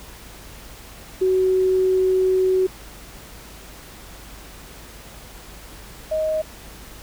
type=tone pair in turn; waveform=sine; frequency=374.1 / 626.4 Hz; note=F#4 / D#5; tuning=+19 / +11 cents; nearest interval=major sixth; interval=892 cents; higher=second; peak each=-15 / -19 dBFS; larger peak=first; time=1.21-2.67 / 6.11-6.42 s; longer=first; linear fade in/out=10 ms; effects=added 50 Hz sine -44 dBFS peak until 7.02 s + pink hiss -42 dBFS RMS until 7.02 s